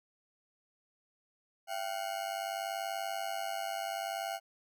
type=ring-modulated tone; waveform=40% pulse; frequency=728 Hz; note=F#5; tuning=28 cents flat; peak=-31 dBFS; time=1.67-4.4 s; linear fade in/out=50 ms; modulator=50.3 Hz; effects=none